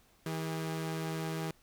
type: tone pair together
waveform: sawtooth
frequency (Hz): 160.9 / 405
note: E3 / G#4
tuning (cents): -42 / -43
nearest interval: octave + major third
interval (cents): 1599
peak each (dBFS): -31 / -38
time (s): 0.26-1.51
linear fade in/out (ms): 2
effects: pink hiss -66 dBFS RMS until 1.62 s